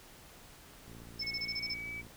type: click train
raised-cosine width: 3 ms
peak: -40 dBFS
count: 69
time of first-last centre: 0.88-2.067 s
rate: 57.3 Hz
type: tone bursts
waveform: sine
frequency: 5274 Hz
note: E8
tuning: in tune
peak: -34 dBFS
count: 8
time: 1.19-1.743 s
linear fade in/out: 10 ms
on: 49 ms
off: 23 ms
type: tone with pitch glide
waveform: sine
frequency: 2200 to 2293 Hz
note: C#7 to D7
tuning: -14 to -42 cents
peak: -39 dBFS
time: 1.21-2.02 s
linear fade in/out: 20 ms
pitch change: +72 cents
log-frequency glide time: 1.35-1.9 s
effects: pink hiss -55 dBFS RMS until 2.16 s